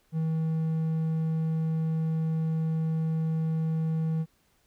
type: tone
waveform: triangle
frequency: 160.3 Hz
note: E3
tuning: 48 cents flat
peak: -23 dBFS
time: 0.12-4.26 s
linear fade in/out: 50 ms
effects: pink hiss -68 dBFS RMS until 4.66 s